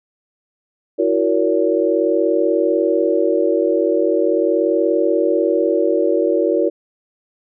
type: chord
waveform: sine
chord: F# dominant seventh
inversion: third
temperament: equal with one note detuned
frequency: 329.6 / 370 / 466.2 / 567.3 Hz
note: E4 / F#4 / A#4 / C#5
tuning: 0 / 0 / 0 / +40 cents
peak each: -19 dBFS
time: 0.98-6.7 s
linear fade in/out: 20 ms
effects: none